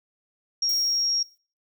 sine tone, 5588 Hz, F8, in tune, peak -21 dBFS, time 0.62-1.23 s, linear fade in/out 5 ms
violet noise with exponential decay, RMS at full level -34 dBFS, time 0.69-1.38 s, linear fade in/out 1 ms, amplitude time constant 150 ms
effects noise-tail reverb RT60 0.4 s tail -24 dB re dry

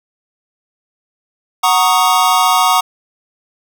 square chord, D# minor seventh, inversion first, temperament equal, 740 / 932.3 / 1108.7 / 1244.5 Hz, F#5 / A#5 / C#6 / D#6, 0 / 0 / 0 / 0 cents, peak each -16 dBFS, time 1.63-2.81 s, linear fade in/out 10 ms, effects none

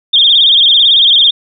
sine tone with vibrato, 3422 Hz, A7, 49 cents flat, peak -4 dBFS, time 0.13-1.31 s, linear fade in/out 10 ms, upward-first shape sine, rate 18 Hz, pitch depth 140 cents each way, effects none

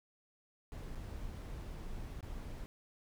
brown noise with dropouts, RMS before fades -44 dBFS, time 0.72-2.66 s, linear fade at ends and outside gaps 0 ms, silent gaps 0.949-0.956 / 2.208-2.228 s, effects none

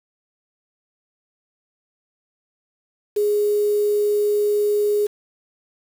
sine tone with quantisation, 415.3 Hz, G#4, in tune, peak -16 dBFS, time 3.16-5.07 s, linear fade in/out 10 ms, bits 6, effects none

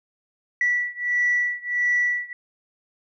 sine beating tone pair, 1954 / 1955.5 Hz, B6 / B6, -19 / -18 cents, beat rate 1.5 Hz, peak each -22 / -23 dBFS, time 0.61-2.33 s, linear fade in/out 2 ms, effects tanh soft clip ceiling -13 dBFS

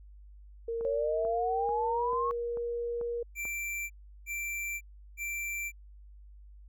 sine tone with pitch glide, 461.1 to 473.5 Hz, A#4 to A#4, -19 to +27 cents, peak -31 dBFS, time 0.68-3.23 s, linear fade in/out 5 ms, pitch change +46 cents, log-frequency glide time 1.53-1.82 s
click train, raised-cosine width 1 ms, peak -32 dBFS, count 7, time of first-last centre 0.81-3.453 s, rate 2.27 Hz
sine exponential sweep, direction up, 544 to 1107 Hz, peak -29 dBFS, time 0.85-2.31 s, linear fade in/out 0 ms
square tone bursts, 2349 Hz, D7, in tune, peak -34 dBFS, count 3, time 3.35-5.72 s, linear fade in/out 50 ms, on 550 ms, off 360 ms
effects added 50 Hz sine -49 dBFS peak until 6.68 s

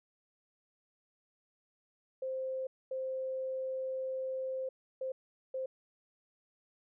sine tone bursts at uneven times, 523.3 Hz, C5, in tune, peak -34 dBFS, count 4, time 2.22-2.67 / 2.91-4.69 / 5.01-5.12 / 5.54-5.66 s, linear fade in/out 5 ms, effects none

